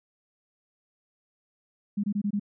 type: tone bursts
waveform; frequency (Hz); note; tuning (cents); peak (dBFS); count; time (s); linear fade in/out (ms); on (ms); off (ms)
sine; 204.3; G#3; -28; -24; 5; 1.97-2.397; 10; 67; 23
effects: none